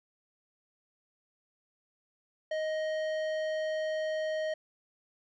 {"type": "tone with tanh clipping", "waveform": "triangle", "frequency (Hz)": 625, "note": "D#5", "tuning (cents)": 8, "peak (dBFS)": -32, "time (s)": [2.51, 4.54], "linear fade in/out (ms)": 5, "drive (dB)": 17, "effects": []}